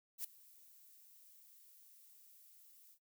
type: noise with ADSR envelope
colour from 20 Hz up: violet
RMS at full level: -40 dBFS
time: 0.18-2.99 s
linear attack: 64 ms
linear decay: 4 ms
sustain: -23 dB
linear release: 75 ms
effects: noise-tail reverb RT60 0.1 s tail -19 dB re dry